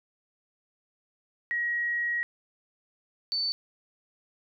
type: tone pair in turn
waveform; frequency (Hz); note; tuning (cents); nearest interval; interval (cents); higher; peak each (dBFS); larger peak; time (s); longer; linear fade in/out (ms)
sine; 1900 / 4519; A#6 / C#8; +33 / +33; octave + minor third; 1500; second; -26 / -26; neither; 1.51-2.23 / 3.32-3.52; first; 0
effects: none